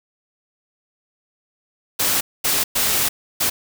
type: noise bursts at uneven times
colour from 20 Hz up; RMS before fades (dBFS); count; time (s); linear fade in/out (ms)
white; -19; 4; 1.99-2.21 / 2.44-2.64 / 2.75-3.09 / 3.4-3.5; 10
effects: none